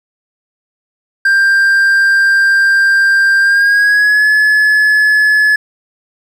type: tone with pitch glide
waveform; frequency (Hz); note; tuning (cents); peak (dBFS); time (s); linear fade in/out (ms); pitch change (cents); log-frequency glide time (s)
triangle; 1587 to 1710.8; G6 to A6; +21 to -49; -5; 1.25-5.56; 5; +130; 3.4-4.27
effects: none

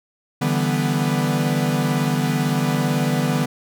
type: chord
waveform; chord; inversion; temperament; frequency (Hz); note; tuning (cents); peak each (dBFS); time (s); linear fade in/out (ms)
45% pulse; E minor seventh; third; equal; 146.83 / 164.81 / 196 / 246.9; D3 / E3 / G3 / B3; 0 / 0 / 0 / 0; -22 / -24 / -27 / -23; 0.41-3.46; 10
effects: none

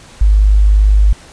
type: tone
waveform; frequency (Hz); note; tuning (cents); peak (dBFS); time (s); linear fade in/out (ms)
sine; 51.2; G#1; -24; -5; 0.21-1.13; 5
effects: pink hiss -39 dBFS RMS until 1.32 s + resampled to 22050 Hz

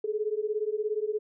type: beating tone pair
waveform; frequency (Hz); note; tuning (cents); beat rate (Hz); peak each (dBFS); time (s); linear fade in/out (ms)
sine; 417.7 / 434.7; G#4 / A4; +10 / -21; 17; -30; 0.04-1.19; 5
effects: none

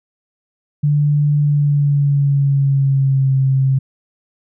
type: tone with pitch glide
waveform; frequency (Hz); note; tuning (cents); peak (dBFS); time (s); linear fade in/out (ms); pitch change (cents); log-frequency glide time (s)
sine; 146.83 to 133.87; D3 to C3; 0 to +40; -11; 0.83-3.79; 10; -160; 1.4-3.34
effects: none

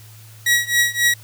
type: tone with tremolo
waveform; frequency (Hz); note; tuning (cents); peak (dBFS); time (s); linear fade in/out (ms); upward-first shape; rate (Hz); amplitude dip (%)
sawtooth; 1915; A#6; +46; -8; 0.46-1.14; 5; triangle; 3.7; 95
effects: added 109 Hz sine -41 dBFS peak until 1.23 s + white hiss -47 dBFS RMS until 1.23 s

